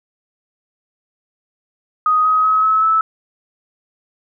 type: tone with pitch steps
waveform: sine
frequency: 1249 / 1263.5 / 1278.2 / 1293 / 1308.1 Hz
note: D#6 / D#6 / D#6 / E6 / E6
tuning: +6 / +26 / +46 / -34 / -14 cents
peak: -11 dBFS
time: 2.06-3.01 s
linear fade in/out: 2 ms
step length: 190 ms
effects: none